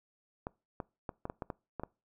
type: clicks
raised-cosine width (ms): 1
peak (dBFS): -23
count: 9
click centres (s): 0.469 / 0.802 / 1.092 / 1.254 / 1.299 / 1.422 / 1.502 / 1.797 / 1.835
effects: noise-tail reverb RT60 0.3 s tail -24 dB re dry

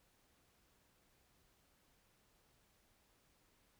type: silence
effects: pink hiss -74 dBFS RMS until 3.79 s

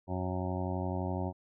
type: harmonic tone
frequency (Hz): 91.8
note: F#2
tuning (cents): -13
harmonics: 1 / 2 / 3 / 4 / 6 / 7 / 8 / 9 / 10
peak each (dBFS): -35 / -38 / -40 / -41 / -43 / -43 / -44 / -45 / -45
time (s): 0.07-1.33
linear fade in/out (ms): 50
effects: none

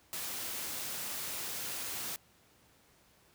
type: noise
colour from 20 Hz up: white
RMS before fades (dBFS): -39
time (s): 0.13-2.16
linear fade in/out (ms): 0
effects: pink hiss -65 dBFS RMS until 3.34 s + high-pass 60 Hz 12 dB/octave

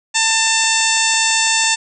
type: harmonic tone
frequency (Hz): 894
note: A5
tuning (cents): +27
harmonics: 1 / 2 / 3 / 4 / 5 / 6 / 7 / 8 / 9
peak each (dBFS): -22 / -21 / -20 / -22 / -24 / -24 / -24 / -20 / -22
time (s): 0.14-1.76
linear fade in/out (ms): 20
effects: none

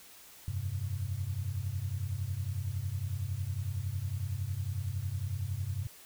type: chord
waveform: sine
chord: F suspended second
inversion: none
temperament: just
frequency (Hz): 87.31 / 98.22 / 130.96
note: F2 / G2 / C3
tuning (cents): 0 / +4 / +2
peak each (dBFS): -39 / -34 / -39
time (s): 0.48-5.87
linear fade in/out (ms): 0
effects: white hiss -54 dBFS RMS until 6.05 s

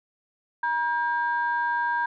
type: tone pair together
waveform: sine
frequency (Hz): 952 / 1601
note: A#5 / G6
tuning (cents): +36 / +36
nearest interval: major sixth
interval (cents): 900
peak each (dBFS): -24 / -26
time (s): 0.63-2.06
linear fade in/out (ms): 5
effects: tanh soft clip ceiling -15 dBFS

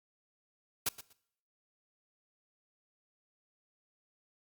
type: noise with echo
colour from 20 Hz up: white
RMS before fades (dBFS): -31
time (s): 0.86-0.89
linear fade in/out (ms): 5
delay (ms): 120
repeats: 2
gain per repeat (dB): -15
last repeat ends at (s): 1.13
effects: noise-tail reverb RT60 0.7 s tail -22 dB re dry + Opus 48 kbps

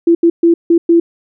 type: tone bursts at uneven times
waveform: sine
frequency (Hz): 337.4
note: E4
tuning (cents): +40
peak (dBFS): -5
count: 5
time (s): 0.07-0.15 / 0.23-0.3 / 0.43-0.54 / 0.7-0.78 / 0.89-1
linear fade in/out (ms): 5
effects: none

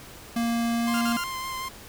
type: tone with pitch glide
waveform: square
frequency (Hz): 233.1 to 234.6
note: A#3 to A#3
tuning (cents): 0 to +11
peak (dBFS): -24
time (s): 0.36-1.17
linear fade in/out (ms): 5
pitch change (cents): +11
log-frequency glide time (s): 0.76-0.92
type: tone with vibrato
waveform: sawtooth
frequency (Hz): 1046.5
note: C6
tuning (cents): 0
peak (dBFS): -27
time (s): 0.87-1.69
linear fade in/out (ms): 10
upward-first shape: sine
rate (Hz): 5.4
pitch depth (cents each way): 15
type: tone bursts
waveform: sawtooth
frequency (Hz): 1396.9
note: F6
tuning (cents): 0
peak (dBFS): -26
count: 3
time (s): 0.94-1.238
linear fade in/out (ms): 0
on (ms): 70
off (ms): 44
effects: pink hiss -45 dBFS RMS until 1.88 s

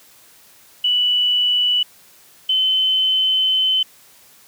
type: tone pair in turn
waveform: sine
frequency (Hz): 2960 / 3056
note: F#7 / G7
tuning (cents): 0 / -45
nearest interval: minor second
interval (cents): 55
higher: second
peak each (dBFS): -14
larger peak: neither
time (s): 0.84-1.83 / 2.49-3.83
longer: second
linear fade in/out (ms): 5
effects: white hiss -49 dBFS RMS until 4.47 s + high-pass 60 Hz 12 dB/octave

